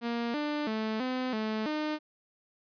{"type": "tone with pitch steps", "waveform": "sawtooth", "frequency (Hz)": [235.2, 297, 218.6, 255.5, 217.4, 304.8], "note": ["A#3", "D4", "A3", "C4", "A3", "D#4"], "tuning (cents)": [16, 20, -11, -41, -21, -36], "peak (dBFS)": -26, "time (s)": [0.01, 1.99], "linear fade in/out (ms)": 50, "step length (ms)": 330, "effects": ["resampled to 11025 Hz"]}